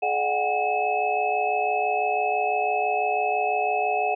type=tone cluster; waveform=sine; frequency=425.2 / 598 / 731 / 797 / 2587 Hz; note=G#4 / D5 / F#5 / G5 / E7; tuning=+41 / +31 / -21 / +28 / -33 cents; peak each=-29 / -32 / -23 / -31 / -30 dBFS; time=0.02-4.15 s; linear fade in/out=10 ms; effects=none